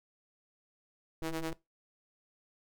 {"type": "ring-modulated tone", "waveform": "sawtooth", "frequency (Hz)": 160.9, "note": "E3", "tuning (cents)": -42, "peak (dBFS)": -27, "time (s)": [1.22, 1.53], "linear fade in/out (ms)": 2, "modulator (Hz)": 166, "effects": ["noise-tail reverb RT60 0.2 s tail -19 dB re dry"]}